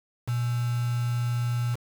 sine tone with quantisation, 120.4 Hz, B2, 44 cents flat, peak -24 dBFS, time 0.27-1.76 s, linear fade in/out 20 ms, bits 6, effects none

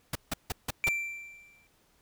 pink noise bursts, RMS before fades -31 dBFS, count 5, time 0.13-0.89 s, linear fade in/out 5 ms, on 24 ms, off 160 ms
triangle tone with exponential decay, 2349 Hz, D7, in tune, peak -22 dBFS, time 0.84-1.67 s, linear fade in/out 0 ms, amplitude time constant 180 ms
effects pink hiss -67 dBFS RMS until 2.01 s

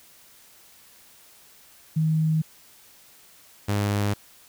sine / sawtooth tone pair in turn, 157.8 / 102.4 Hz, D#3 / G#2, +25 / -24 cents, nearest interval perfect fifth, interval 749 cents, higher first, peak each -19 / -18 dBFS, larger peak second, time 1.96-2.42 / 3.68-4.14 s, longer neither, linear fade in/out 10 ms, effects white hiss -53 dBFS RMS until 4.48 s

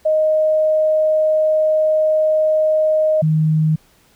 sine tone pair in turn, 622.3 / 156.3 Hz, D#5 / D#3, 0 / +8 cents, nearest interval 2 octaves, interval 2392 cents, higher first, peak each -12 dBFS, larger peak neither, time 0.05-3.22 / 3.22-3.76 s, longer first, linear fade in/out 10 ms, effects pink hiss -54 dBFS RMS until 4.15 s

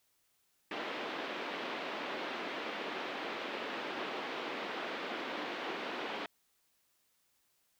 pink band-pass noise, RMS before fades -40 dBFS, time 0.71-6.26 s, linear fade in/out 2 ms, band 270 to 3500 Hz, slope 24 dB/octave, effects white hiss -75 dBFS RMS until 7.79 s

